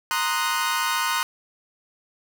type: chord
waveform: sawtooth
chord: C half-diminished seventh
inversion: third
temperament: equal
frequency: 932.3 / 1046.5 / 1244.5 / 1480 Hz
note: Bb5 / C6 / Eb6 / Gb6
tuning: 0 / 0 / 0 / 0 cents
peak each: -24 dBFS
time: 0.11-1.23 s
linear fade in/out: 0 ms
effects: none